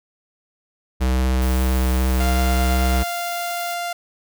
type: tone with vibrato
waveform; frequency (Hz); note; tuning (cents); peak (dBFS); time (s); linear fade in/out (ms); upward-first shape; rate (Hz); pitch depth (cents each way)
square; 64.1; C2; -35; -17; 1-3.04; 20; triangle; 16; 14
type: noise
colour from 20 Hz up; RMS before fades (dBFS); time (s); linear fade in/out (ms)
blue; -35; 1.42-3.74; 0
type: tone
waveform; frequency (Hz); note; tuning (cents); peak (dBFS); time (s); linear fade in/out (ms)
sawtooth; 696; F5; -6; -20; 2.2-3.93; 5
effects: none